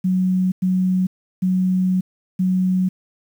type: tone bursts at uneven times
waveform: sine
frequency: 185 Hz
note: F#3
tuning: in tune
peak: -15 dBFS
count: 4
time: 0.04-0.52 / 0.62-1.07 / 1.42-2.01 / 2.39-2.89 s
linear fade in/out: 10 ms
effects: 8-bit